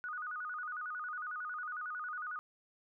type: tone with vibrato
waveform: sine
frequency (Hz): 1346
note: E6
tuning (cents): +36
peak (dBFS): -38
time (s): 0.04-2.39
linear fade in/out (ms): 0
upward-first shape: square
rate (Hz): 11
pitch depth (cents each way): 150
effects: none